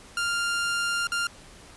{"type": "tone with dropouts", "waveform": "sawtooth", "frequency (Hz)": 1396.9, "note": "F6", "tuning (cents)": 0, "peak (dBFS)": -21, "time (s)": [0.17, 1.27], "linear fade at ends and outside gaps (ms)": 2, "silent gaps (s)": [1.071, 1.119], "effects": ["pink hiss -49 dBFS RMS until 1.76 s", "resampled to 24000 Hz"]}